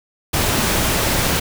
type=noise; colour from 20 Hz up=pink; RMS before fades=-18 dBFS; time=0.33-1.4 s; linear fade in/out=10 ms; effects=none